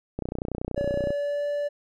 click train, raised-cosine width 2 ms, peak -16 dBFS, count 29, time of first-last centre 0.19-1.105 s, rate 30.6 Hz
triangle tone with pitch glide, 570 to 580.6 Hz, C#5 to D5, +48 to -20 cents, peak -23 dBFS, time 0.76-1.69 s, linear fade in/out 20 ms, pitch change +32 cents, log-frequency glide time 0.91-1.47 s
effects none

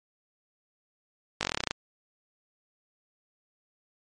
slowing click train, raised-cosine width 0.2 ms, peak -9 dBFS, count 12, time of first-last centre 1.41-1.71 s, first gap 19 ms, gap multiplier 1.07, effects MP3 48 kbps

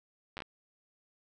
slowing click train, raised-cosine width 0.3 ms, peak -25 dBFS, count 5, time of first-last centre 0.37-0.421 s, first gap 9 ms, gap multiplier 1.24, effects none

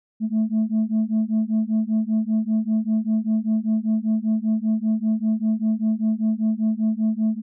sine beating tone pair, 216.5 / 221.6 Hz, A3 / A3, -28 / +13 cents, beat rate 5.1 Hz, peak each -20 dBFS, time 0.2-7.42 s, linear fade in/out 50 ms, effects tanh soft clip ceiling -15 dBFS

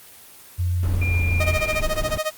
sine tone with pitch glide, 88.6 to 85.88 Hz, F2 to F2, +25 to -29 cents, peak -19 dBFS, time 0.58-1.58 s, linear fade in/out 20 ms, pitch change -54 cents, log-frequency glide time 1.09-1.16 s
brown noise, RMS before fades -27 dBFS, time 0.83-2.18 s, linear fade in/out 0 ms
sine tone, 2400 Hz, D7, 37 cents sharp, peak -25 dBFS, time 1.01-1.81 s, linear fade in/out 10 ms
sawtooth tone with tremolo, 622.3 Hz, D#5, in tune, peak -16 dBFS, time 1.4-2.31 s, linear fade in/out 5 ms, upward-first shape sine, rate 14 Hz, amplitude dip 95%
effects white hiss -45 dBFS RMS until 2.37 s + Opus 24 kbps

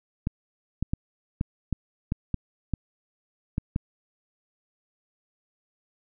clicks, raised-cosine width 5 ms, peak -13 dBFS, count 10, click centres 0.271 / 0.826 / 0.935 / 1.411 / 1.727 / 2.121 / 2.343 / 2.737 / 3.581 / 3.761 s, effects none

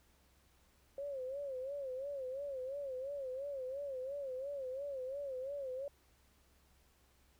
sine tone with vibrato, 540 Hz, C#5, 45 cents flat, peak -39 dBFS, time 0.98-5.88 s, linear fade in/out 2 ms, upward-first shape sine, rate 2.9 Hz, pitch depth 110 cents each way, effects added 66 Hz sine -70 dBFS peak until 7.39 s + pink hiss -71 dBFS RMS until 7.39 s

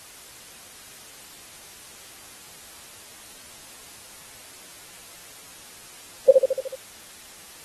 sine tone with echo, 527 Hz, C5, 12 cents sharp, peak -6 dBFS, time 6.28-6.31 s, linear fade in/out 5 ms, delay 74 ms, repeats 6, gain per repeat -4 dB, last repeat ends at 6.754 s, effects white hiss -45 dBFS RMS until 7.64 s + AAC 32 kbps

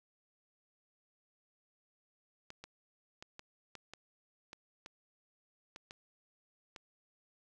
clicks, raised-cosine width 0.2 ms, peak -30 dBFS, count 11, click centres 2.504 / 2.64 / 3.225 / 3.394 / 3.753 / 3.936 / 4.531 / 4.861 / 5.761 / 5.909 / 6.762 s, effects none

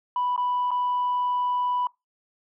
sine tone with dropouts, 987.8 Hz, B5, in tune, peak -21 dBFS, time 0.16-1.87 s, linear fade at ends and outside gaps 2 ms, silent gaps 0.363-0.377 / 0.707-0.714 s, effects noise-tail reverb RT60 0.2 s tail -23 dB re dry + tanh soft clip ceiling -19 dBFS

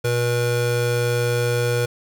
square tone pair together, 120.5 / 482 Hz, B2 / B4, -42 / -42 cents, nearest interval 2 octaves, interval 2400 cents, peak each -22 dBFS, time 0.04-1.86 s, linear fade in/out 10 ms, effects none

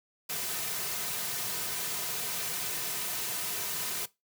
white noise with comb filter, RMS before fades -34 dBFS, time 0.29-4.06 s, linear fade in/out 10 ms, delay 3.6 ms, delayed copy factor -0.5, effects noise-tail reverb RT60 0.2 s tail -19 dB re dry + high-pass 100 Hz 12 dB/octave

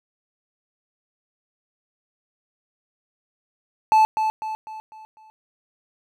triangle tone with echo, 872 Hz, A5, 16 cents flat, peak -10 dBFS, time 3.92-4.05 s, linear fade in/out 0 ms, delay 250 ms, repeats 5, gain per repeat -7 dB, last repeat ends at 5.3 s, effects none

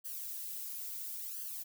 violet noise with flanger, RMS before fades -42 dBFS, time 0.04-1.64 s, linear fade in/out 20 ms, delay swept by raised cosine 0.64 to 3.24 ms, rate 0.73 Hz, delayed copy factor +0.95, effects none

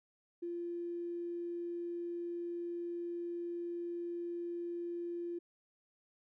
triangle tone with tanh clipping, 345.1 Hz, F4, 21 cents flat, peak -37 dBFS, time 0.42-5.39 s, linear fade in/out 10 ms, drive 3 dB, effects none

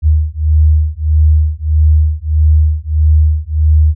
sine beating tone pair, 76.3 / 77.9 Hz, D#2 / D#2, -33 / +3 cents, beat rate 1.6 Hz, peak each -10 dBFS, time 0.02-3.95 s, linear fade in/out 50 ms, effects none

